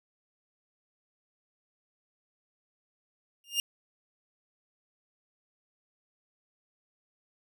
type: tone with exponential growth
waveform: sawtooth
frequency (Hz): 2815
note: F7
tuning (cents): +13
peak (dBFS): -19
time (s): 3.44-3.6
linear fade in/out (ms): 1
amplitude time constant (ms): 33
effects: none